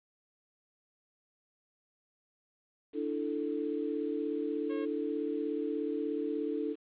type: chord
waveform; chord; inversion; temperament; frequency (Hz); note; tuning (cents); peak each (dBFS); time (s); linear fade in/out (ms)
sine; D suspended second; none; just; 293.7 / 330.4 / 440.5; D4 / E4 / A4; 0 / +4 / +2; -35 / -37 / -35; 2.93-6.76; 50
type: tone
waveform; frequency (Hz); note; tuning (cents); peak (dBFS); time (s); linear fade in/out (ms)
sawtooth; 543; C#5; -36; -38; 4.69-4.86; 20
effects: resampled to 8000 Hz + 10-bit